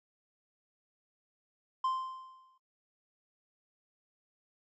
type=tone with exponential decay; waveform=triangle; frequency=1043 Hz; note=C6; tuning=6 cents flat; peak=-25 dBFS; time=1.84-2.58 s; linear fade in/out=5 ms; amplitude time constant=160 ms; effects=noise-tail reverb RT60 0.4 s tail -25 dB re dry + resampled to 16000 Hz